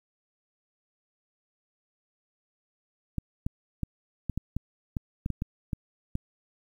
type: clicks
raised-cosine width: 5 ms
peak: -17 dBFS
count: 12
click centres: 3.183 / 3.465 / 3.833 / 4.297 / 4.376 / 4.566 / 4.968 / 5.261 / 5.303 / 5.421 / 5.732 / 6.154 s
effects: 9-bit